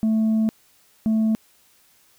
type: tone pair in turn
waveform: sine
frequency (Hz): 220 / 220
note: A3 / A3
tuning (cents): 0 / 0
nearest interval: unison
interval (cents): 0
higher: neither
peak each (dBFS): -14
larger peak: neither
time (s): 0.03-0.49 / 1.06-1.35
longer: first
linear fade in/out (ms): 0
effects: tanh soft clip ceiling -16 dBFS + white hiss -58 dBFS RMS until 2.18 s